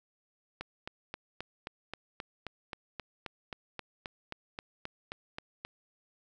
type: click train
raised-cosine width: 0.3 ms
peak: -22 dBFS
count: 20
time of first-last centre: 0.61-5.65 s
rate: 3.77 Hz
effects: none